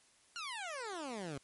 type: exponential sweep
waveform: 15% pulse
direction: down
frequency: 1447 to 131.1 Hz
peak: -34 dBFS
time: 0.36-1.38 s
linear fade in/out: 0 ms
effects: white hiss -67 dBFS RMS until 1.43 s + MP3 48 kbps